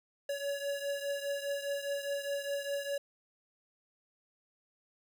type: beating tone pair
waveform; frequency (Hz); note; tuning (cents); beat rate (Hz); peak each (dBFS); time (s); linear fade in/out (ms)
square; 563 / 567.9; C#5 / C#5; +27 / +42; 4.9; -36 / -40; 0.29-2.98; 5
effects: none